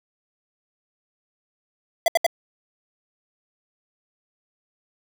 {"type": "tone bursts", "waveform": "square", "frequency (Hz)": 673, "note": "E5", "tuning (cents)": 36, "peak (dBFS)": -15, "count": 3, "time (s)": [2.06, 2.265], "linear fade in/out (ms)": 2, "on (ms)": 21, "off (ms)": 71, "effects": []}